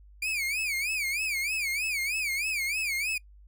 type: tone with vibrato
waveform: 40% pulse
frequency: 2349 Hz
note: D7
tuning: in tune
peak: -27 dBFS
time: 0.22-3.18 s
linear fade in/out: 5 ms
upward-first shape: sine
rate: 3.2 Hz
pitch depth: 180 cents each way
effects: noise-tail reverb RT60 0.1 s tail -25 dB re dry + added 50 Hz sine -50 dBFS peak until 3.47 s